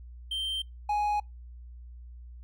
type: tone pair in turn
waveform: triangle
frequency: 3136 / 832.7 Hz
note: G7 / G#5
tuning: 0 / +4 cents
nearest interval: octave + major seventh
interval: 2296 cents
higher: first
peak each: -28 / -23 dBFS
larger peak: second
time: 0.31-0.62 / 0.89-1.2 s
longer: neither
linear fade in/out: 5 ms
effects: noise-tail reverb RT60 0.2 s tail -26 dB re dry + added 60 Hz sine -43 dBFS peak until 2.43 s